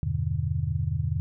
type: chord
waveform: sine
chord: E minor seventh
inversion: none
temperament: just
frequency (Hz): 82.41 / 98.89 / 123.61 / 148.33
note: E2 / G2 / B2 / D3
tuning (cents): 0 / +16 / +2 / +18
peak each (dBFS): -30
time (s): 0.03-1.2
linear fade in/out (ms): 0
effects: none